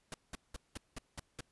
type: noise bursts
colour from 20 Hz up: pink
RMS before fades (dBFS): -43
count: 7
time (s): 0.12-1.407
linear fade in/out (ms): 2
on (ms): 21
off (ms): 190
effects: pink hiss -75 dBFS RMS until 1.51 s + resampled to 24000 Hz